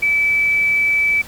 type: tone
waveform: sine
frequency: 2306 Hz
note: D7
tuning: 32 cents flat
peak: -13 dBFS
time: 0.02-1.22 s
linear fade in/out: 10 ms
effects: pink hiss -38 dBFS RMS until 1.27 s